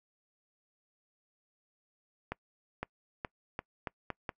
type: accelerating click train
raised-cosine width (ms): 0.5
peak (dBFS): -20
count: 7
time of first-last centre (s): 2.32-4.292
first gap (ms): 510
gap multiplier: 0.82
effects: noise-tail reverb RT60 0.1 s tail -25 dB re dry